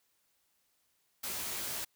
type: noise with comb filter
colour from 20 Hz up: white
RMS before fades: -38 dBFS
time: 1.23-1.85 s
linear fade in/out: 10 ms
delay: 16 ms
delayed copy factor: +0.85
effects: white hiss -75 dBFS RMS until 1.95 s